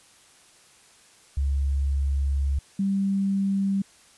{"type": "tone pair in turn", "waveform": "sine", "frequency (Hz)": [69.3, 196.01], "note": ["C#2", "G3"], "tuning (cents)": [0, 0], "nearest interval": "octave + tritone", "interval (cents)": 1800, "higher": "second", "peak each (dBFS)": -21, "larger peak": "neither", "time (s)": [[1.37, 2.59], [2.79, 3.82]], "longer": "first", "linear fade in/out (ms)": 5, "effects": ["white hiss -55 dBFS RMS until 4.17 s", "resampled to 24000 Hz"]}